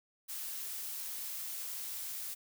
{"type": "noise", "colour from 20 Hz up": "blue", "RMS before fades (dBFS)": -41, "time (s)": [0.28, 2.35], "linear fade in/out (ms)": 20, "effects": []}